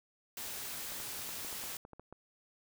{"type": "noise", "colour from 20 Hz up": "white", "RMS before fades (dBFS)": -42, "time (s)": [0.37, 1.77], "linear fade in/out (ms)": 2}
{"type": "clicks", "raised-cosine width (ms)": 1, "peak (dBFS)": -35, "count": 11, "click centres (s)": [0.92, 1.001, 1.191, 1.291, 1.448, 1.528, 1.638, 1.851, 1.933, 1.996, 2.126]}
{"effects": []}